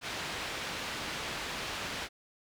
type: low-pass noise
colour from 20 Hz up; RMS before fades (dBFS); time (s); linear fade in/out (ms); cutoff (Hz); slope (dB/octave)
white; -38; 0.01-2.09; 50; 3400; 12
effects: none